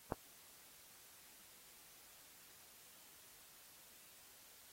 click, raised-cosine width 1 ms, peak -22 dBFS, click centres 0.122 s, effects white hiss -62 dBFS RMS until 4.72 s + AAC 48 kbps

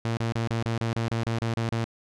sawtooth tone bursts, 114.6 Hz, A#2, 29 cents flat, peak -21 dBFS, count 12, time 0.05-1.842 s, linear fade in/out 0 ms, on 120 ms, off 32 ms, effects low-pass 6000 Hz 12 dB/octave

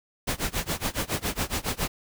pink noise with tremolo, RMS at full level -26 dBFS, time 0.27-1.88 s, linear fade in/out 10 ms, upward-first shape sine, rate 7.2 Hz, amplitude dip 95%, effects none

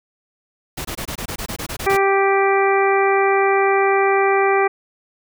pink noise bursts, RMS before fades -27 dBFS, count 12, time 0.77-1.972 s, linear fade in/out 10 ms, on 80 ms, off 22 ms
harmonic tone, 392 Hz, G4, in tune, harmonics 1 / 2 / 3 / 4 / 5 / 6, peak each -16 / -19 / -22 / -27 / -24 / -25 dBFS, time 1.86-4.68 s, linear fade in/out 10 ms
effects none

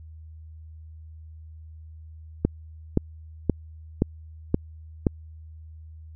click train, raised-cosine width 3 ms, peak -6 dBFS, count 6, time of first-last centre 2.45-5.068 s, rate 1.91 Hz, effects added 79 Hz sine -41 dBFS peak until 6.15 s

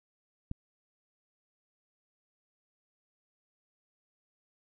click, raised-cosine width 5 ms, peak -23 dBFS, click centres 0.514 s, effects none

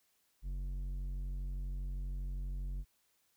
square tone with low-pass filter, 46.25 Hz, F#1, in tune, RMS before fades -39 dBFS, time 0.42-2.85 s, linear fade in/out 50 ms, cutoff 140 Hz, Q 0.6, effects white hiss -75 dBFS RMS until 3.36 s

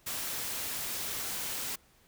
white noise, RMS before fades -36 dBFS, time 0.06-1.76 s, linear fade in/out 10 ms, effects pink hiss -64 dBFS RMS until 2.07 s

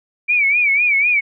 sine tone with vibrato, 2324 Hz, D7, 19 cents flat, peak -12 dBFS, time 0.28-1.21 s, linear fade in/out 20 ms, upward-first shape sine, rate 4 Hz, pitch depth 110 cents each way, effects none

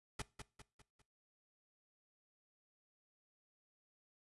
pink noise with echo, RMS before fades -42 dBFS, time 0.19-0.22 s, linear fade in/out 5 ms, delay 200 ms, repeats 4, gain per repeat -7 dB, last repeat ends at 1.02 s, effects noise-tail reverb RT60 0.3 s tail -20 dB re dry + resampled to 24000 Hz

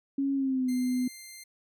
sine tone with pitch glide, 275.5 to 251.2 Hz, C#4 to B3, -11 to +30 cents, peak -25 dBFS, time 0.18-1.08 s, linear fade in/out 5 ms, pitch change -159 cents, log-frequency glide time 0.34-0.71 s
10% pulse tone, 2093 Hz, C7, in tune, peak -35 dBFS, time 0.68-1.44 s, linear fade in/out 10 ms
effects none

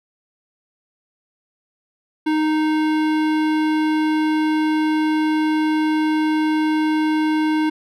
sine tone with hard clipping, 310 Hz, D#4, 6 cents flat, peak -18 dBFS, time 2.26-7.7 s, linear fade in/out 10 ms, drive 17 dB, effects none

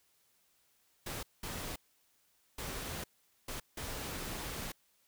pink noise bursts at uneven times, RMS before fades -41 dBFS, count 5, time 1.06-1.23 / 1.43-1.76 / 2.58-3.04 / 3.48-3.6 / 3.77-4.72 s, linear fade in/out 5 ms, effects white hiss -72 dBFS RMS until 5.07 s

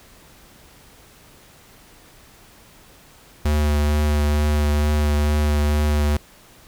square tone with vibrato, 74.4 Hz, D2, 23 cents sharp, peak -17 dBFS, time 3.45-6.17 s, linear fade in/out 5 ms, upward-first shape triangle, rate 2.2 Hz, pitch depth 18 cents each way, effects pink hiss -49 dBFS RMS until 6.67 s

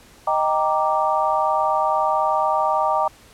sine chord, Eb major seventh, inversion none, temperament equal, 622.3 / 784 / 932.3 / 1174.7 Hz, Eb5 / G5 / Bb5 / D6, 0 / 0 / 0 / 0 cents, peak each -23 / -22 / -22 / -23 dBFS, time 0.27-3.08 s, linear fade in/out 5 ms, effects pink hiss -49 dBFS RMS until 3.33 s + low-pass 12000 Hz 12 dB/octave

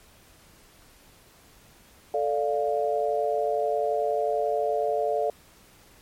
sine chord, D minor, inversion second, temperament equal, 440 / 587.3 / 698.5 Hz, A4 / D5 / F5, 0 / 0 / 0 cents, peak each -27 dBFS, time 2.14-5.3 s, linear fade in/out 2 ms, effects pink hiss -55 dBFS RMS until 6.01 s + MP3 64 kbps

